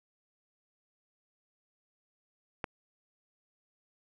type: click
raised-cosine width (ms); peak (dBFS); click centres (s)
0.5; -18; 2.642
effects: none